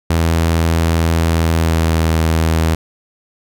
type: tone with pitch glide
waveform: sawtooth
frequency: 82.41 to 80.9 Hz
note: E2 to E2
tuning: 0 to -32 cents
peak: -8 dBFS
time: 0.1-2.75 s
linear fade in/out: 5 ms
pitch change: -32 cents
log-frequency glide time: 1.25-2.08 s
effects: none